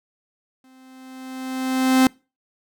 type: tone with exponential growth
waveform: 45% pulse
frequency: 260 Hz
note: C4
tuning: 11 cents flat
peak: -11 dBFS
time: 0.64-2.07 s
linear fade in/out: 2 ms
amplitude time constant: 310 ms
effects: noise-tail reverb RT60 0.3 s tail -25 dB re dry